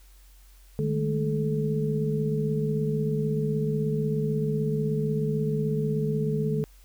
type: tone cluster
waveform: sine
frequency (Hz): 151.6 / 202 / 218.2 / 432.3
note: D#3 / G#3 / A3 / A4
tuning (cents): -45 / -48 / -14 / -31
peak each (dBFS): -26 / -35 / -31 / -29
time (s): 0.79-6.64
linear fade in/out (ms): 0
effects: added 46 Hz sine -50 dBFS peak until 6.84 s + white hiss -60 dBFS RMS until 6.84 s